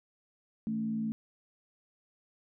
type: tone with frequency modulation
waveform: sine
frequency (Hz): 220.2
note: A3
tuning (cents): +2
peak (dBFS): -30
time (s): 0.67-1.12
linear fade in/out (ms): 0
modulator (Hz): 58.8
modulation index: 0.5
effects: none